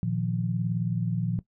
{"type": "chord", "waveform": "sine", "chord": "Bb suspended fourth", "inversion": "none", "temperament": "equal", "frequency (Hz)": [116.54, 155.56, 174.61], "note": ["Bb2", "Eb3", "F3"], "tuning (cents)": [0, 0, 0], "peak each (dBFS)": [-29, -32, -28], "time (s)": [0.03, 1.39], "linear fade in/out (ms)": 0, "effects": ["noise-tail reverb RT60 0.1 s tail -17 dB re dry"]}